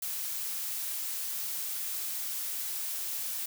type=noise; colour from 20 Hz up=blue; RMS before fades=-35 dBFS; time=0.02-3.46 s; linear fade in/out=5 ms; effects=none